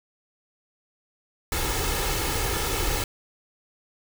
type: noise with comb filter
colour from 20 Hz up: pink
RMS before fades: -26 dBFS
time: 1.52-3.04 s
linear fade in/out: 2 ms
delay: 2.3 ms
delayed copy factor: +0.65
effects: none